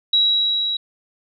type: tone with level ramp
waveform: sine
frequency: 3875 Hz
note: B7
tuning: 34 cents flat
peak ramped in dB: -12 to -20 dBFS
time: 0.13-0.77 s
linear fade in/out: 5 ms
effects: none